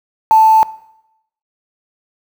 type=tone with quantisation; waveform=sine; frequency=880 Hz; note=A5; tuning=in tune; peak=-5 dBFS; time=0.31-0.63 s; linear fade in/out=0 ms; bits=5; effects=noise-tail reverb RT60 0.8 s tail -19 dB re dry